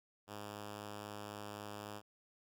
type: tone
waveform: 5% pulse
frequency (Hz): 103.83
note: G#2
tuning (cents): 0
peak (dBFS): -34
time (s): 0.27-2.02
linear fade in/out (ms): 50
effects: none